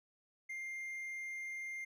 triangle tone, 2107 Hz, C7, 12 cents sharp, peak -39 dBFS, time 0.49-1.85 s, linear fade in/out 10 ms, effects none

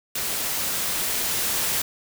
white noise with level ramp, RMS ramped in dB -27 to -24 dBFS, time 0.15-1.82 s, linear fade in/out 5 ms, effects none

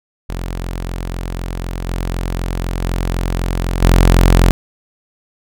sawtooth tone with level steps, 43.98 Hz, F1, 13 cents sharp, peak -17 / -14 / -12 / -3 dBFS, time 0.29-4.51 s, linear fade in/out 0 ms, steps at 1.87 / 2.82 / 3.82 s, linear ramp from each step 10 ms, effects none

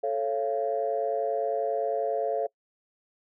sine chord, A augmented, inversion none, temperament just, 440 / 550 / 687.5 Hz, A4 / C#5 / E#5, 0 / -14 / -27 cents, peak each -29 dBFS, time 0.03-2.47 s, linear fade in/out 10 ms, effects noise-tail reverb RT60 0.1 s tail -24 dB re dry + tanh soft clip ceiling -16 dBFS

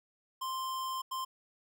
square tone bursts at uneven times, 1046.5 Hz, C6, in tune, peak -35 dBFS, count 2, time 0.41-1.02 / 1.11-1.25 s, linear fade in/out 10 ms, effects none

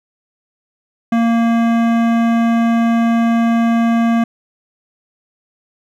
sine tone with hard clipping, 231.1 Hz, A#3, 15 cents flat, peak -13 dBFS, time 1.12-4.24 s, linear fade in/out 5 ms, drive 16 dB, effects none

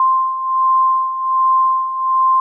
sine beating tone pair, 1046.5 / 1047.8 Hz, C6 / C6, 0 / +2 cents, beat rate 1.3 Hz, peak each -19 / -13 dBFS, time 0-2.4 s, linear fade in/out 2 ms, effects none

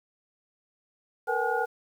sine tone cluster, 454.8 / 486.7 / 770 / 844 / 1438 Hz, A#4 / B4 / G5 / G#5 / F#6, -43 / -25 / -31 / +28 / -50 cents, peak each -31 dBFS, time 1.27-1.66 s, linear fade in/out 20 ms, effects 9-bit

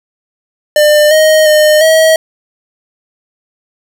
square tone with pitch steps, 599 / 624 / 610 / 639 Hz, D5 / D#5 / D#5 / D#5, +34 / +5 / -34 / +46 cents, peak -5 dBFS, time 0.76-2.16 s, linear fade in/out 2 ms, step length 350 ms, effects none

